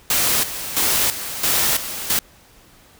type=noise with tremolo; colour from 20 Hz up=white; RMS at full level=-18 dBFS; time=0.1-2.19 s; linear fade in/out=2 ms; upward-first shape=square; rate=1.5 Hz; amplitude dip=70%; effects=pink hiss -50 dBFS RMS until 2.99 s